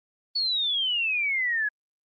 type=exponential sweep; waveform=sine; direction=down; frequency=4481 to 1661 Hz; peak=-23 dBFS; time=0.35-1.69 s; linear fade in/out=10 ms; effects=Opus 24 kbps